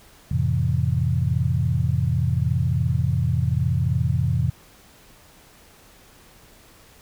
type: chord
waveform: sine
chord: F major seventh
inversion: none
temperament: equal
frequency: 87.31 / 110 / 130.81 / 164.81 Hz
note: F2 / A2 / C3 / E3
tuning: 0 / 0 / 0 / 0 cents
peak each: -24 / -25 / -22 / -27 dBFS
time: 0.31-4.5 s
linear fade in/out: 5 ms
effects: pink hiss -51 dBFS RMS until 7.01 s